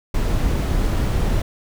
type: noise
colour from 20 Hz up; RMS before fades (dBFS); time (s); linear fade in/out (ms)
brown; -19; 0.14-1.42; 5
effects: none